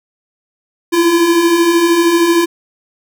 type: beating tone pair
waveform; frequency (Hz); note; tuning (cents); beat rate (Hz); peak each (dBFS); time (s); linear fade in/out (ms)
square; 327.9 / 340.9; E4 / F4; -9 / -42; 13; -18 / -10; 0.92-2.46; 20
effects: none